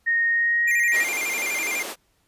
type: tone with pitch glide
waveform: sine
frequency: 1856 to 1888.4 Hz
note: A#6 to A#6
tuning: -8 to +22 cents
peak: -18 dBFS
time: 0.06-1.04 s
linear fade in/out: 20 ms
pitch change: +30 cents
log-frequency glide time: 0.29-0.73 s
type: tone with vibrato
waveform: square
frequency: 2243 Hz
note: C#7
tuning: 20 cents sharp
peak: -25 dBFS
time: 0.67-1.83 s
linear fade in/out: 10 ms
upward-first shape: square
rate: 12 Hz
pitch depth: 110 cents each way
type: high-pass noise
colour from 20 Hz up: pink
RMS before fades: -33 dBFS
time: 0.91-1.96 s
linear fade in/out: 50 ms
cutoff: 310 Hz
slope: 24 dB/octave
effects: pink hiss -66 dBFS RMS until 2.27 s + resampled to 32000 Hz